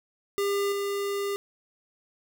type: tone with level steps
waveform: square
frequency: 401.2 Hz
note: G4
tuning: 40 cents sharp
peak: -25 / -28 dBFS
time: 0.38-1.36 s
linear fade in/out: 0 ms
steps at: 0.72 s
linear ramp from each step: 2 ms
effects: none